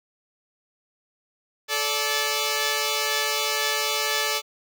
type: tone pair together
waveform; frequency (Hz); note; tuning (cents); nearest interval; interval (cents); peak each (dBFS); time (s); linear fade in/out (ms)
5% pulse; 434.8 / 580.4; A4 / D5; -21 / -21; perfect fourth; 500; -14; 1.68-4.42; 50
effects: none